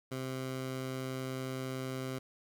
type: tone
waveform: 15% pulse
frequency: 130.81 Hz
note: C3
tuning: in tune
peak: -30 dBFS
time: 0.11-2.19 s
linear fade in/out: 10 ms
effects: none